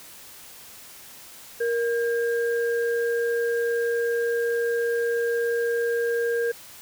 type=tone pair together; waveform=sine; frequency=468.8 / 1610 Hz; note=A#4 / G6; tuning=+10 / +46 cents; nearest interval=octave + major sixth; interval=2136 cents; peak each=-22 / -30 dBFS; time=1.6-6.52 s; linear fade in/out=10 ms; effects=white hiss -45 dBFS RMS until 6.81 s